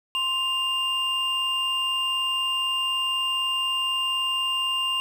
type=tone pair together; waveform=triangle; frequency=1046.5 / 2804 Hz; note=C6 / F7; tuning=0 / +6 cents; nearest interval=octave + perfect fourth; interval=1706 cents; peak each=-28 / -22 dBFS; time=0.15-5 s; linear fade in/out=0 ms; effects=none